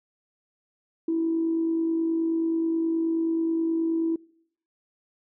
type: tone with amplitude modulation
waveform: sine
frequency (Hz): 328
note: E4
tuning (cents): -9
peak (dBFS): -20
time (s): 1.08-4.16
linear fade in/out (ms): 5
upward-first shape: sine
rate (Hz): 49.4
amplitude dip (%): 35
effects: noise-tail reverb RT60 0.7 s tail -25 dB re dry + tanh soft clip ceiling -16 dBFS